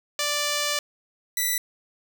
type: tone pair in turn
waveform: 5% pulse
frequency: 587.3 / 1975.4 Hz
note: D5 / B6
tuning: 0 / 0 cents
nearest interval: octave + major sixth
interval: 2100 cents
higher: second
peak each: -12 dBFS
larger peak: neither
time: 0.19-0.79 / 1.37-1.58 s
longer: first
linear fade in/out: 2 ms
effects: none